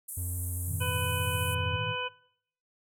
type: band-pass noise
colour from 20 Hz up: white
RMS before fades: -40 dBFS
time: 0.08-1.55 s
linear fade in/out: 10 ms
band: 8300 to 13000 Hz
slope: 48 dB/octave
type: tone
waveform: triangle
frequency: 88.7 Hz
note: F2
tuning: 27 cents sharp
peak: -30 dBFS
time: 0.17-1.77 s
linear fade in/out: 5 ms
type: chord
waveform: sine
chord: Ab suspended second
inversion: none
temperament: just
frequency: 103.83 / 116.8 / 155.74 Hz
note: Ab2 / Bb2 / Eb3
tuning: 0 / +4 / +2 cents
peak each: -38 dBFS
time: 0.66-1.96 s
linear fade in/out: 50 ms
type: harmonic tone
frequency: 500 Hz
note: B4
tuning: 21 cents sharp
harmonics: 1 / 2 / 3 / 5 / 6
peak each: -37 / -37 / -37 / -37 / -37 dBFS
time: 0.8-2.09 s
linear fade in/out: 20 ms
effects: noise-tail reverb RT60 0.7 s tail -22 dB re dry